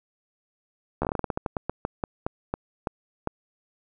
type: slowing click train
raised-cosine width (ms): 1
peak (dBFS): -12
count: 20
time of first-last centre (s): 1.02-3.274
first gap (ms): 13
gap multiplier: 1.21
effects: none